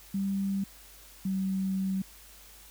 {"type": "tone pair in turn", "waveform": "sine", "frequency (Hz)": [196, 191.19], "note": ["G3", "G3"], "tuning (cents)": [0, -43], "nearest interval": "unison", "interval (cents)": 43, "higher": "first", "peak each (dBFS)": -27, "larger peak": "neither", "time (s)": [[0.14, 0.64], [1.25, 2.02]], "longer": "second", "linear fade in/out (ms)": 5, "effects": ["added 50 Hz sine -56 dBFS peak until 2.7 s", "white hiss -53 dBFS RMS until 2.7 s"]}